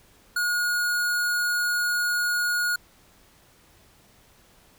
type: tone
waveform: square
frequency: 1442 Hz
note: F#6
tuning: 45 cents flat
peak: -23 dBFS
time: 0.36-2.76 s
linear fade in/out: 5 ms
effects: pink hiss -57 dBFS RMS until 4.78 s